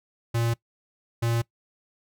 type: tone pair in turn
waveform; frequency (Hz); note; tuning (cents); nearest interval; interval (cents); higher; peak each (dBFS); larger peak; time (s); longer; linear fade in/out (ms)
square; 116.54 / 116.54; A#2 / A#2; 0 / 0; unison; 0; neither; -23; neither; 0.34-0.54 / 1.22-1.42; neither; 10
effects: noise-tail reverb RT60 0.1 s tail -21 dB re dry